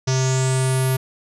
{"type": "tone with low-pass filter sweep", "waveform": "square", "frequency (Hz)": 130.81, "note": "C3", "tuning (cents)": 0, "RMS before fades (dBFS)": -19, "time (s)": [0.07, 0.97], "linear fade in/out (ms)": 10, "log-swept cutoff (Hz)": [5700, 12000], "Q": 6.5, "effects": []}